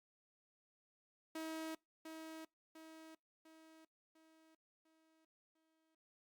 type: tone with echo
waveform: sawtooth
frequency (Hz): 319.5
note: D#4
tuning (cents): +46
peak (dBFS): -39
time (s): 1.35-1.75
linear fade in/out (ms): 5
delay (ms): 700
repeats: 6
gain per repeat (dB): -6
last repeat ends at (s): 5.95
effects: noise-tail reverb RT60 0.2 s tail -24 dB re dry + Opus 48 kbps